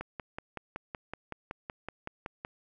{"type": "click train", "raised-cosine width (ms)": 0.5, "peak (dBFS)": -22, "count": 14, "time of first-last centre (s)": [0.01, 2.449], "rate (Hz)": 5.33, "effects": []}